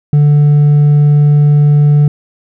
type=tone with hard clipping; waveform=sine; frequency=146.83 Hz; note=D3; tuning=in tune; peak=-5 dBFS; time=0.13-2.08 s; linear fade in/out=2 ms; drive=2 dB; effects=none